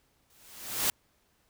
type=noise with exponential growth; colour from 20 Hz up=white; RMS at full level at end=-25 dBFS; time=0.3-0.9 s; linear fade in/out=1 ms; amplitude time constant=130 ms; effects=pink hiss -70 dBFS RMS until 1.49 s